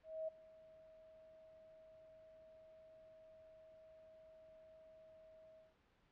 sine tone with ADSR envelope, 637 Hz, D#5, 41 cents sharp, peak -39 dBFS, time 0.03-5.75 s, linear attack 250 ms, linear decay 11 ms, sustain -21 dB, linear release 180 ms, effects pink hiss -75 dBFS RMS until 6.11 s + low-pass 3000 Hz 12 dB/octave

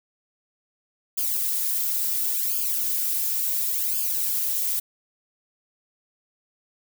violet noise with flanger, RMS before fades -25 dBFS, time 1.17-4.8 s, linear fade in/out 10 ms, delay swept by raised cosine 0.51 to 3.21 ms, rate 0.71 Hz, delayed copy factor -0.75, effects none

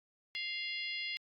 harmonic tone with a mistuned harmonic, 698.5 Hz, F5, in tune, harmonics 3 / 4 / 5 / 6 / 7, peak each -40 / -42 / -44 / -46 / -47 dBFS, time 0.35-1.17 s, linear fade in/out 0 ms, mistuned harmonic 5, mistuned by -62 cents, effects AAC 48 kbps

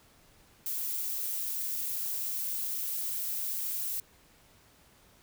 violet noise with amplitude modulation, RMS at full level -32 dBFS, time 0.66-4 s, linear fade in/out 2 ms, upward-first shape sine, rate 205 Hz, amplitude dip 40%, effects pink hiss -61 dBFS RMS until 5.22 s

